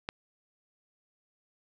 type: click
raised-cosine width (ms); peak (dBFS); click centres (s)
0.3; -17; 0.089
effects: none